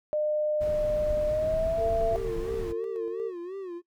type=tone with pitch glide; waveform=sine; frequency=605 to 671.3 Hz; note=D#5 to E5; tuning=-49 to +31 cents; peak=-24 dBFS; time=0.13-2.16 s; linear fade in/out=0 ms; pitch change=+180 cents; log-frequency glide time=1.27-1.84 s
type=noise; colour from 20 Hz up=brown; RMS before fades=-35 dBFS; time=0.6-2.73 s; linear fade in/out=20 ms
type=tone with tremolo; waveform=sine; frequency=452.5 Hz; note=A4; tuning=48 cents sharp; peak=-28 dBFS; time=1.77-3.32 s; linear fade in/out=50 ms; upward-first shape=square; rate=4.2 Hz; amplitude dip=30%
type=tone with vibrato; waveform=triangle; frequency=367.2 Hz; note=F#4; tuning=13 cents flat; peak=-32 dBFS; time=2.11-3.82 s; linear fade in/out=50 ms; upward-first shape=sine; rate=2.9 Hz; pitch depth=120 cents each way
effects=noise-tail reverb RT60 0.1 s tail -20 dB re dry